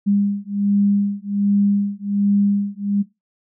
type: beating tone pair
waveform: sine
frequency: 201.2 / 202.5 Hz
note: G3 / G#3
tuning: +45 / -43 cents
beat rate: 1.3 Hz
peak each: -19 dBFS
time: 0.06-3.03 s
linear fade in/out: 20 ms
effects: noise-tail reverb RT60 0.2 s tail -18 dB re dry